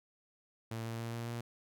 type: tone with pitch steps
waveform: sawtooth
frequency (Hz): 113.5 / 114.62 / 115.75 / 116.89 / 118.05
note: A#2 / A#2 / A#2 / A#2 / A#2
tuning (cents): -46 / -29 / -12 / +5 / +22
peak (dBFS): -34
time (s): 0.71-1.41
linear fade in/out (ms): 5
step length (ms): 140
effects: none